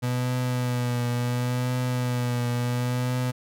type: tone with vibrato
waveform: 35% pulse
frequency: 123.47 Hz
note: B2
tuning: in tune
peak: -22 dBFS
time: 0.02-3.32 s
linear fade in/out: 20 ms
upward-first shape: triangle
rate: 0.71 Hz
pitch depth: 38 cents each way
effects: none